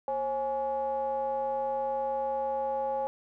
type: ring-modulated tone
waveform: triangle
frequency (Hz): 149.9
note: D3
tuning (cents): +36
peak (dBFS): -23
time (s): 0.08-3.07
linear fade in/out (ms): 0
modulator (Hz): 687
effects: none